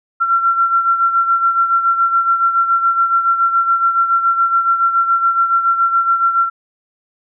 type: beating tone pair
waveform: sine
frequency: 1360 / 1367.1 Hz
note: F6 / F6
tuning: -46 / -37 cents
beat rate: 7.1 Hz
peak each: -12 / -19 dBFS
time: 0.2-6.5 s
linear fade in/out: 20 ms
effects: none